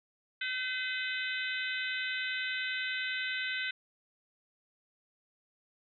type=harmonic tone with a mistuned harmonic; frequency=510 Hz; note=C5; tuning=44 cents flat; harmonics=3 / 4 / 5 / 6 / 7 / 8; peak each=-36 / -38 / -40 / -42 / -43 / -44 dBFS; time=0.41-3.71 s; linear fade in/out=5 ms; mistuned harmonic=8; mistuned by=-66 cents; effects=none